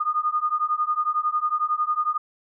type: beating tone pair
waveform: sine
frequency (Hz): 1220 / 1231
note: D#6 / D#6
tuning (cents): -34 / -19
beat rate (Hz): 11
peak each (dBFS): -24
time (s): 0-2.18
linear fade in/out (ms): 10
effects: none